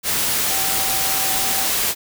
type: tone in noise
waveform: sine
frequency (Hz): 771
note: G5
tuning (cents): -29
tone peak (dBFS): -29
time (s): 0.48-1.69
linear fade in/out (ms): 50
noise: white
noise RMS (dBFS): -20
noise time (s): 0.03-1.95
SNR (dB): -12
effects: none